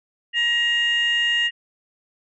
sine tone pair together, 1890.1 / 2832 Hz, A#6 / F7, +23 / +23 cents, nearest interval perfect fifth, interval 700 cents, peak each -19 dBFS, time 0.33-1.51 s, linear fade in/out 50 ms, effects tanh soft clip ceiling -13 dBFS

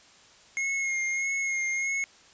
square tone with vibrato, 2153 Hz, C7, 49 cents sharp, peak -27 dBFS, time 0.57-2.04 s, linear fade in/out 0 ms, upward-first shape sine, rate 1.6 Hz, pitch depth 27 cents each way, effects white hiss -55 dBFS RMS until 2.33 s + resampled to 16000 Hz

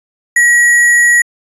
sine tone with sample-and-hold, 1913 Hz, A#6, 44 cents sharp, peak -5 dBFS, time 0.36-1.22 s, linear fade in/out 5 ms, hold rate 8820 Hz, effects resampled to 24000 Hz

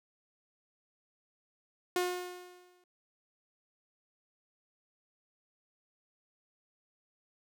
sawtooth tone with exponential decay, 359.6 Hz, F#4, 49 cents flat, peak -23 dBFS, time 1.96-2.84 s, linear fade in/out 2 ms, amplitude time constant 190 ms, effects none

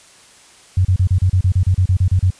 sine tone bursts, 92.5 Hz, F#2, in tune, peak -10 dBFS, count 14, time 0.77-2.305 s, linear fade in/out 5 ms, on 79 ms, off 33 ms, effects white hiss -46 dBFS RMS until 2.39 s + resampled to 22050 Hz

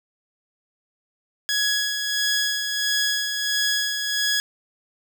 15% pulse tone with tremolo, 1673 Hz, G#6, 12 cents sharp, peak -13 dBFS, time 1.49-4.4 s, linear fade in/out 0 ms, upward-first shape sine, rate 1.5 Hz, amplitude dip 45%, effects none

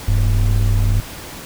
triangle ring-modulated tone, 70 Hz, C#2, 18 cents sharp, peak -7 dBFS, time 0.08-1 s, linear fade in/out 0 ms, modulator 30.6 Hz, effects pink hiss -33 dBFS RMS until 1.45 s

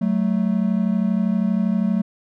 triangle tone pair together, 187.43 / 220 Hz, F#3 / A3, +23 / 0 cents, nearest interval minor third, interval 277 cents, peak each -18 dBFS, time 0.01-2.02 s, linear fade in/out 10 ms, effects none

